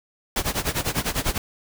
pink noise with tremolo, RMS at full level -22 dBFS, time 0.36-1.38 s, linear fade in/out 2 ms, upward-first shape sine, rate 10 Hz, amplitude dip 90%, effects none

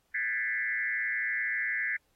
sine tone with frequency modulation, 1876 Hz, A#6, 11 cents sharp, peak -28 dBFS, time 0.14-1.97 s, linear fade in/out 10 ms, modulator 112 Hz, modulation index 2.3, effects pink hiss -73 dBFS RMS until 2.15 s + AAC 48 kbps

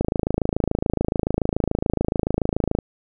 click train, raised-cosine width 2 ms, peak -6 dBFS, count 76, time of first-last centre 0.01-2.788 s, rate 27 Hz, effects none

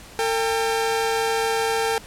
sawtooth tone pair together, 452.2 / 800 Hz, A4 / G5, +47 / +35 cents, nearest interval minor seventh, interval 988 cents, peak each -18 / -21 dBFS, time 0.19-1.98 s, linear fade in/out 0 ms, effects pink hiss -43 dBFS RMS until 2.06 s + low-pass 12000 Hz 12 dB/octave

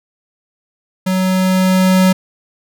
square tone with level ramp, 186.5 Hz, F#3, 14 cents sharp, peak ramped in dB -14 to -8 dBFS, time 1.06-2.13 s, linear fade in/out 10 ms, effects none

